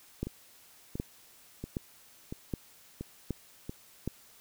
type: two click trains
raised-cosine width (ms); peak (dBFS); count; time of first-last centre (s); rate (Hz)
3; -19 / -24; 6 / 6; 0.23-4.076 / 0.27-3.695; 1.3 / 1.46
effects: white hiss -58 dBFS RMS until 4.4 s